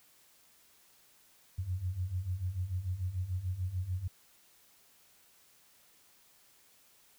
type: beating tone pair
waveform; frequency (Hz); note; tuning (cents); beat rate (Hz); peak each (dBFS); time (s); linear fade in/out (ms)
sine; 87.31 / 94.11; F2 / F#2; 0 / +30; 6.8; -38 / -34; 1.58-4.08; 10
effects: white hiss -64 dBFS RMS until 7.18 s